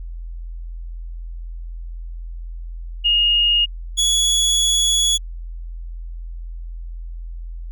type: tone pair in turn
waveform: sine / 25% pulse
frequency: 2854 / 3379 Hz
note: F7 / G#7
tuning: +37 / +29 cents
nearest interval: minor third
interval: 292 cents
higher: second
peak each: -13 / -11 dBFS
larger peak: second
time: 3.04-3.66 / 3.97-5.18 s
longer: second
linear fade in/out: 20 ms
effects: added 42 Hz sine -28 dBFS peak until 7.71 s